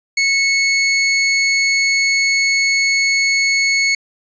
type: tone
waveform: sawtooth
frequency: 2200 Hz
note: C#7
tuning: 14 cents flat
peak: -9 dBFS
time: 0.17-3.95 s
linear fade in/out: 5 ms
effects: resampled to 16000 Hz